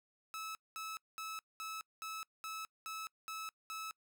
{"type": "tone bursts", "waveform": "sawtooth", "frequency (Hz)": 1300, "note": "E6", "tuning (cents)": -24, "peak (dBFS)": -38, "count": 9, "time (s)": [0.34, 3.91], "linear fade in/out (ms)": 0, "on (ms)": 210, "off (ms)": 210, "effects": ["noise-tail reverb RT60 0.1 s tail -25 dB re dry"]}